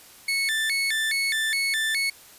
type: tone with vibrato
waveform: 30% pulse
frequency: 1974 Hz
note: B6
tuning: 1 cent flat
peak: -20 dBFS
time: 0.28-2.1 s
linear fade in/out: 5 ms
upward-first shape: square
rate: 2.4 Hz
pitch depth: 190 cents each way
effects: white hiss -49 dBFS RMS until 2.38 s + resampled to 32000 Hz